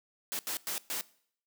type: noise bursts at uneven times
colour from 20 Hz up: white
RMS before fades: -35 dBFS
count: 4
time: 0.32-0.39 / 0.47-0.57 / 0.67-0.78 / 0.9-1.01 s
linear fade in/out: 0 ms
effects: noise-tail reverb RT60 0.6 s tail -21 dB re dry + high-pass 200 Hz 12 dB/octave